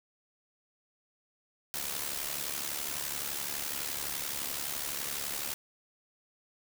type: noise with amplitude modulation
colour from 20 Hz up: white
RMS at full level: -33 dBFS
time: 1.74-5.54 s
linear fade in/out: 0 ms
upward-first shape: sine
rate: 71.8 Hz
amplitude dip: 65%
effects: none